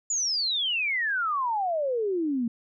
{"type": "exponential sweep", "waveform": "sine", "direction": "down", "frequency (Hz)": [7080, 224.8], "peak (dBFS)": -24, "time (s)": [0.1, 2.48], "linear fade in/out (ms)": 5, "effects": []}